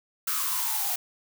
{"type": "noise with high-pass filter sweep", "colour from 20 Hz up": "blue", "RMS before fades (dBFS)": -28, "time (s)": [0.27, 0.96], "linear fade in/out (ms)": 5, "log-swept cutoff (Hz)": [1300, 720], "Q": 9.9, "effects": []}